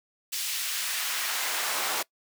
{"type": "noise with high-pass filter sweep", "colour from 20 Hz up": "pink", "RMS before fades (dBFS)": -30, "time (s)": [0.32, 2.03], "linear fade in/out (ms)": 10, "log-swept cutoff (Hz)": [3500, 610], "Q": 0.8, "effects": ["noise-tail reverb RT60 0.1 s tail -22 dB re dry"]}